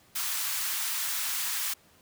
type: high-pass noise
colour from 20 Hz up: white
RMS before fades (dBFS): -31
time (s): 0.15-1.74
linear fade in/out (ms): 10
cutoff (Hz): 940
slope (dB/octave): 24
effects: pink hiss -60 dBFS RMS until 2.01 s + high-pass 80 Hz 12 dB/octave